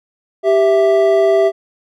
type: tone pair together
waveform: triangle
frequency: 392 / 659.3 Hz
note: G4 / E5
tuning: 0 / 0 cents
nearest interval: major sixth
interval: 900 cents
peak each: -10 dBFS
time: 0.43-1.52 s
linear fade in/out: 50 ms
effects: none